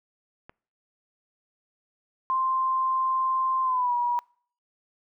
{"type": "click", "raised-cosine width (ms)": 0.5, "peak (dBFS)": -29, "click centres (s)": 0.495}
{"type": "tone with pitch glide", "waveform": "sine", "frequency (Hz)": [1046.5, 965.2], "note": ["C6", "B5"], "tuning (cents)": [0, -40], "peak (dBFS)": -22, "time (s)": [2.3, 4.19], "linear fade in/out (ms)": 0, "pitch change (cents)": -140, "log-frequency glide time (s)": [3.63, 3.94]}
{"effects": ["noise-tail reverb RT60 0.5 s tail -26 dB re dry"]}